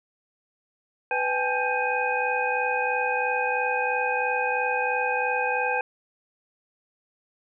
sine tone cluster, 499.6 / 792 / 855 / 1584 / 2495 Hz, B4 / G5 / A5 / G6 / D#7, +20 / +18 / -50 / +18 / +4 cents, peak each -29 dBFS, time 1.11-5.81 s, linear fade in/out 2 ms, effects none

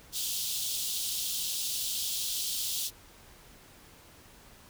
pink high-pass noise, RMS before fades -33 dBFS, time 0.12-2.91 s, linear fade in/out 50 ms, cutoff 3100 Hz, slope 48 dB/octave, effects pink hiss -55 dBFS RMS until 4.69 s

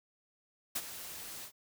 white noise with ADSR envelope, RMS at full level -33 dBFS, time 0.75-1.52 s, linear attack 10 ms, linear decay 46 ms, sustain -12 dB, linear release 81 ms, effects none

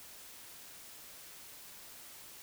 silence, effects white hiss -52 dBFS RMS until 2.42 s

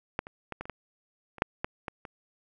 clicks, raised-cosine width 0.5 ms, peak -13 / -27 / -20 / -21 / -29 / -20 / -30 / -7 / -14 / -19 / -26 dBFS, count 11, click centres 0.191 / 0.269 / 0.523 / 0.61 / 0.655 / 0.697 / 1.383 / 1.421 / 1.645 / 1.882 / 2.052 s, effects none

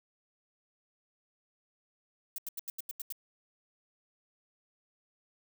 violet noise bursts, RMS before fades -38 dBFS, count 8, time 2.36-3.124 s, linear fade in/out 2 ms, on 22 ms, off 84 ms, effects none

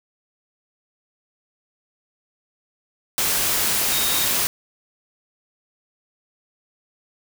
sine tone in noise, 3729 Hz, A#7, in tune, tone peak -27 dBFS, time 3.92-4.25 s, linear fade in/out 0 ms, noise white, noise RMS -21 dBFS, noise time 3.18-4.47 s, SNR -9 dB, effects none

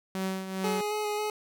sawtooth tone with tremolo, 189.8 Hz, F#3, 44 cents sharp, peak -24 dBFS, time 0.15-0.81 s, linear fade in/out 0 ms, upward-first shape triangle, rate 2.4 Hz, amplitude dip 65%
25% pulse tone with vibrato, 420.9 Hz, G#4, 23 cents sharp, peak -25 dBFS, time 0.64-1.3 s, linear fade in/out 2 ms, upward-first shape square, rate 3.7 Hz, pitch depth 11 cents each way
effects none

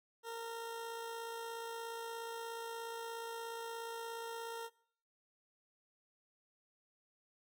20% pulse tone with amplitude modulation, 460.5 Hz, A#4, 21 cents flat, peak -36 dBFS, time 0.23-4.7 s, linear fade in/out 50 ms, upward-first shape sine, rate 56.9 Hz, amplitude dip 30%, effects noise-tail reverb RT60 0.6 s tail -22 dB re dry

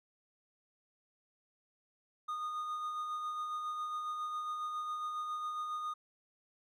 triangle tone with tremolo, 1230 Hz, D#6, 20 cents flat, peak -33 dBFS, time 2.28-5.94 s, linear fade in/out 10 ms, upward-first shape sine, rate 7.3 Hz, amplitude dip 30%, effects none

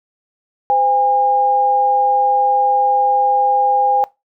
sine tone pair together, 513 / 812 Hz, C5 / G#5, -34 / -39 cents, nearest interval minor sixth, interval 795 cents, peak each -21 / -11 dBFS, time 0.7-4.04 s, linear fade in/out 0 ms, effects noise-tail reverb RT60 0.2 s tail -20 dB re dry

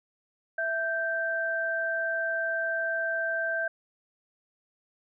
sine tone pair together, 659.3 / 1565.3 Hz, E5 / G6, 0 / -3 cents, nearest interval octave + minor third, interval 1497 cents, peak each -31 / -28 dBFS, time 0.58-3.68 s, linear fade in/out 5 ms, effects none

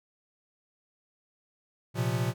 square chord, Bb suspended second, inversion none, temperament equal, 116.54 / 130.81 / 174.61 Hz, Bb2 / C3 / F3, 0 / 0 / 0 cents, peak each -30 / -32 / -35 dBFS, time 1.94-2.34 s, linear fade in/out 50 ms, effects none

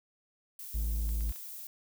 violet noise, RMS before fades -44 dBFS, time 0.59-1.67 s, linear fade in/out 2 ms
triangle tone, 55 Hz, A1, in tune, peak -27 dBFS, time 0.74-1.32 s, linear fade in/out 10 ms
clicks, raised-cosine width 0.2 ms, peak -35 dBFS, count 5, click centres 1.091 / 1.208 / 1.294 / 1.324 / 1.36 s
effects none

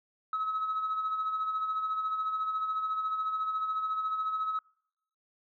sine tone with tremolo, 1285 Hz, E6, 45 cents flat, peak -26 dBFS, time 0.33-4.59 s, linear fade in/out 2 ms, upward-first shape sine, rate 14 Hz, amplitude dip 50%, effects noise-tail reverb RT60 0.8 s tail -26 dB re dry + tanh soft clip ceiling -25 dBFS

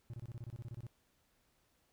triangle tone bursts, 118 Hz, A#2, 22 cents sharp, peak -40 dBFS, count 13, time 0.1-0.867 s, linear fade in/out 0 ms, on 35 ms, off 26 ms, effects pink hiss -75 dBFS RMS until 1.92 s

